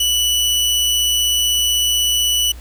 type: tone with amplitude modulation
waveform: sawtooth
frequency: 2960 Hz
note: F#7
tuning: in tune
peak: -10 dBFS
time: 0-2.52 s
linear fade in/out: 5 ms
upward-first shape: sine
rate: 116 Hz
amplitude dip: 25%
effects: added 60 Hz sine -32 dBFS peak until 2.6 s + pink hiss -44 dBFS RMS until 2.6 s